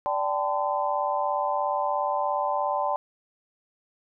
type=tone cluster; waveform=sine; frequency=585 / 781 / 878 / 1021 Hz; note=D5 / G5 / A5 / C6; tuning=-7 / -7 / -4 / -43 cents; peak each=-29 dBFS; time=0.06-2.96 s; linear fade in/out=0 ms; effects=none